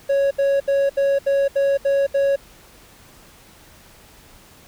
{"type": "tone bursts", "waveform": "triangle", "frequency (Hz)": 554.4, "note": "C#5", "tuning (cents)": 0, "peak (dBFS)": -13, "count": 8, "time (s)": [0.09, 2.361], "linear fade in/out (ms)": 10, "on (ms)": 220, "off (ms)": 73, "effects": ["pink hiss -48 dBFS RMS until 4.67 s"]}